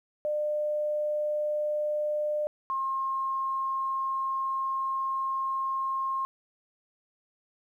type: tone pair in turn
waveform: sine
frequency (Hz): 600 / 1069.1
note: D5 / C6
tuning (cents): +37 / +37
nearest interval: minor seventh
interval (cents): 1000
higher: second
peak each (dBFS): -26 / -27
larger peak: first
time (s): 0.25-2.47 / 2.7-6.25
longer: second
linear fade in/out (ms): 0
effects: 11-bit